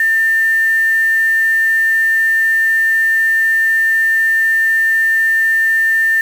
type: tone with quantisation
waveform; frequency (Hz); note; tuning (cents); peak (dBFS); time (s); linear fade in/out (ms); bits
sine; 1796; A6; +35; -10; 0-6.21; 2; 5
effects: none